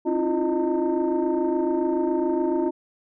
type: tone cluster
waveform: sine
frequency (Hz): 270.2 / 319.6 / 346.7 / 617 / 906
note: C#4 / D#4 / F4 / D#5 / A#5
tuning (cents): -44 / +47 / -13 / -15 / -50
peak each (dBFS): -27 / -26 / -22 / -30 / -31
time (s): 0.05-2.71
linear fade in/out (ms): 20
effects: tanh soft clip ceiling -14 dBFS

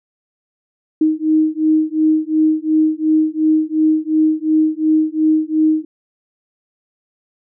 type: beating tone pair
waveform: sine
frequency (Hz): 311.1 / 313.9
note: D#4 / D#4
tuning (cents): 0 / +15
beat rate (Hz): 2.8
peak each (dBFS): -15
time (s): 1.01-5.85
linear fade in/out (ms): 5
effects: none

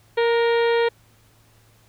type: harmonic tone with a mistuned harmonic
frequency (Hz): 466.2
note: A#4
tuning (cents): 0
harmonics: 1 / 2 / 3 / 4 / 5 / 6 / 7 / 8 / 9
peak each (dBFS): -17 / -26 / -32 / -29 / -33 / -39 / -36 / -39 / -41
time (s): 0.17-0.89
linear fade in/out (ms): 10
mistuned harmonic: 3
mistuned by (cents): +37
effects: added 110 Hz sine -56 dBFS peak until 1.88 s + pink hiss -58 dBFS RMS until 1.88 s

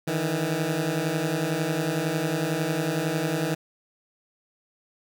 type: beating tone pair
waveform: 15% pulse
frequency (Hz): 152.1 / 163.1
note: D#3 / E3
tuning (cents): -39 / -18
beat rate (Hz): 11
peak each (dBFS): -22 / -20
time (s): 0.07-3.55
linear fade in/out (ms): 10
effects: none

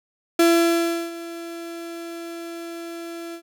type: tone with ADSR envelope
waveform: 35% pulse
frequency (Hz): 336.7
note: E4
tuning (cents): +37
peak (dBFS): -11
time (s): 0.39-3.42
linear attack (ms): 5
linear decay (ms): 710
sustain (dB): -19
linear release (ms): 80
effects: none

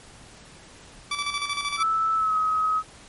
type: tone with tremolo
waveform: 15% pulse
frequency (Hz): 1157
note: D6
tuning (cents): -26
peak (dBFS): -18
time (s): 1.11-1.83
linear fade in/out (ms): 5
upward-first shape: square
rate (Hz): 13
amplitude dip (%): 55
type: tone with pitch glide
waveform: sine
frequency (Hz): 1313 to 1270.5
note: E6 to D#6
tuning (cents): -7 to +36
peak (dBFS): -20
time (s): 1.77-2.83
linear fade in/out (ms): 50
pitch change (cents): -57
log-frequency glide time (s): 2.16-2.36
effects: pink hiss -48 dBFS RMS until 3.08 s + MP3 48 kbps

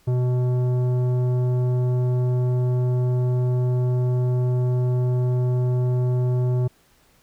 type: tone with tanh clipping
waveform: triangle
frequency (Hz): 124.9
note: B2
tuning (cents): +20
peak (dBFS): -20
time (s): 0.07-6.68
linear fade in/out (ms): 10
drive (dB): 16
effects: pink hiss -59 dBFS RMS until 7.22 s

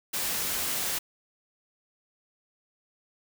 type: noise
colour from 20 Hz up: white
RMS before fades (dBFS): -30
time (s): 0.13-0.99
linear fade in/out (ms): 10
effects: none

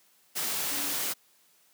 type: tone in noise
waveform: sine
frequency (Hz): 286.5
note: D4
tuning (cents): -43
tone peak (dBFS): -42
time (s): 0.7-0.94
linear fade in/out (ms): 20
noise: white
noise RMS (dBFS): -31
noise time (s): 0.35-1.14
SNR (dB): -14
effects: white hiss -64 dBFS RMS until 1.73 s + high-pass 150 Hz 12 dB/octave

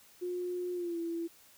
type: tone with pitch glide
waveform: sine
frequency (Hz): 357.7 to 335.7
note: F4 to E4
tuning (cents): +41 to +32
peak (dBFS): -33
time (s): 0.21-1.28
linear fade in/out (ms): 20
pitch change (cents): -109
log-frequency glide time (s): 0.74-0.98
effects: white hiss -60 dBFS RMS until 1.57 s

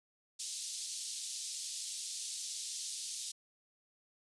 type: band-pass noise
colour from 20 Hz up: white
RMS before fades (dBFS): -42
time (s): 0.39-3.32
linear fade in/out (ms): 10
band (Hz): 3700 to 9100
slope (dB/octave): 24
effects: resampled to 24000 Hz

